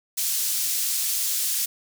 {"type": "high-pass noise", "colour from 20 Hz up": "pink", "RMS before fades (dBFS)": -25, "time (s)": [0.17, 1.66], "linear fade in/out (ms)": 10, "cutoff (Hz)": 5900, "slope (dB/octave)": 12, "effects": []}